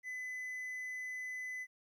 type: tone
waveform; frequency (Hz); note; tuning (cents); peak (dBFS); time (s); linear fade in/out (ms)
triangle; 2010; B6; +30; -38; 0.03-1.67; 50
effects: 13-bit